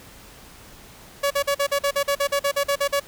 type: tone bursts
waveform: sawtooth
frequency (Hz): 565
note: C#5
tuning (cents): +33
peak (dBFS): -15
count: 15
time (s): 1.23-3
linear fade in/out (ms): 10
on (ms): 76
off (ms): 45
effects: pink hiss -46 dBFS RMS until 3.07 s